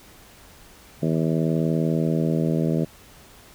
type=harmonic tone; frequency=80.5 Hz; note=E2; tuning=41 cents flat; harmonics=2 / 3 / 4 / 5 / 6 / 7 / 8; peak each=-22 / -26 / -28 / -30 / -32 / -33 / -34 dBFS; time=1.02-2.85 s; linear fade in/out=10 ms; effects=pink hiss -49 dBFS RMS until 3.54 s